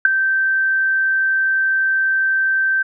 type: tone with ADSR envelope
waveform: sine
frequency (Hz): 1557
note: G6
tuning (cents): -12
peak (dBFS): -4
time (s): 0.05-2.83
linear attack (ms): 3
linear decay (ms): 10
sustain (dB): -10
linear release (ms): 12
effects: none